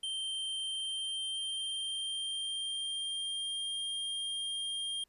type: tone with pitch glide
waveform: square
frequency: 3136 to 3207 Hz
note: G7 to G7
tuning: 0 to +39 cents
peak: -35 dBFS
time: 0.03-5.04 s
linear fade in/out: 5 ms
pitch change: +39 cents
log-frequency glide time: 0.63-3.8 s
effects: pink hiss -75 dBFS RMS until 5.08 s + resampled to 32000 Hz